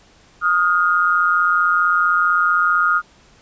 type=tone pair together; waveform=sine; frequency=1243.5 / 1419 Hz; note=D#6 / F6; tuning=-1 / +27 cents; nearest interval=major second; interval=228 cents; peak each=-16 dBFS; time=0.41-3.02 s; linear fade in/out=50 ms; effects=pink hiss -51 dBFS RMS until 3.41 s + resampled to 16000 Hz